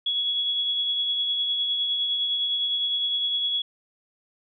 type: tone with tremolo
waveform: sine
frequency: 3358 Hz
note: G#7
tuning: 18 cents sharp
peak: -21 dBFS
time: 0.06-3.62 s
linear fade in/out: 5 ms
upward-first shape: triangle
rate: 9.8 Hz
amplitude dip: 35%
effects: none